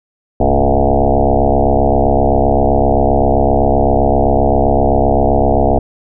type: tone with frequency modulation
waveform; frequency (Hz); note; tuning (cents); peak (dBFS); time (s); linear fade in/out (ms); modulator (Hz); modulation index
sine; 353.7; F4; +22; -8; 0.4-5.79; 5; 67.7; 6.1
effects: none